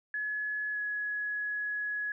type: tone with pitch glide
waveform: sine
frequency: 1699 to 1683.4 Hz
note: G#6 to G#6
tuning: +39 to +23 cents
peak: -31 dBFS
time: 0.14-2.12 s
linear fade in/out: 2 ms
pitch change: -16 cents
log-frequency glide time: 0.72-0.78 s
effects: none